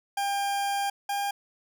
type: tone pair in turn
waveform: 40% pulse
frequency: 800 / 804.6 Hz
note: G5 / G5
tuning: +35 / +45 cents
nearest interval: unison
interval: 10 cents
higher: second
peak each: -25 / -26 dBFS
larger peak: first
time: 0.17-0.9 / 1.09-1.31 s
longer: first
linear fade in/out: 5 ms
effects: none